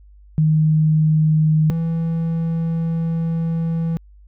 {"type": "tone pair in turn", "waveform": ["sine", "triangle"], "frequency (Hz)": [155.56, 164.81], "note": ["D#3", "E3"], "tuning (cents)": [0, 0], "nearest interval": "minor second", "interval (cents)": 100, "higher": "second", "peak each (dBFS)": [-12, -16], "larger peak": "first", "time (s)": [[0.38, 1.7], [1.7, 3.97]], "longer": "second", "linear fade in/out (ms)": 0, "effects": ["added 50 Hz sine -43 dBFS peak until 4.27 s"]}